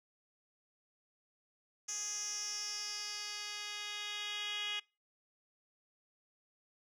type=tone with band-pass filter sweep; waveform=10% pulse; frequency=415 Hz; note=G#4; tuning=1 cent flat; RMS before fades=-41 dBFS; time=1.88-4.8 s; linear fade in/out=10 ms; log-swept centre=6400 to 3200 Hz; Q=5.4; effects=noise-tail reverb RT60 0.3 s tail -25 dB re dry